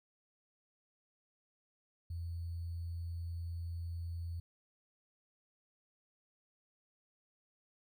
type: tone with sample-and-hold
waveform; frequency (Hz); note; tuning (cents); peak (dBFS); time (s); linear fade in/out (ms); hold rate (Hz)
sine; 84.7; E2; +48; -38; 2.1-4.4; 5; 4410
effects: none